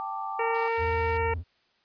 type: chord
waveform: sine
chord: G suspended second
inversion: none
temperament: just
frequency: 784 / 882 / 1176 Hz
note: G5 / A5 / D6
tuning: 0 / +4 / +2 cents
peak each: -35 dBFS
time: 0-0.68 s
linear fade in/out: 0 ms
type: harmonic tone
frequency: 458 Hz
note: A#4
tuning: 31 cents flat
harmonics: 1 / 2 / 3 / 4 / 5 / 6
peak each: -28 / -29 / -38 / -36 / -35 / -42 dBFS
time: 0.39-1.34 s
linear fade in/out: 5 ms
type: high-pass noise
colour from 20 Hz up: white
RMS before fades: -45 dBFS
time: 0.54-1.18 s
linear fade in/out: 10 ms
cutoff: 1600 Hz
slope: 12 dB/octave
type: tone with vibrato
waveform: triangle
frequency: 82.6 Hz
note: E2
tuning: 4 cents sharp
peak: -28 dBFS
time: 0.77-1.44 s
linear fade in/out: 50 ms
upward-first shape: sine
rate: 19 Hz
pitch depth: 180 cents each way
effects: white hiss -67 dBFS RMS until 1.84 s + resampled to 11025 Hz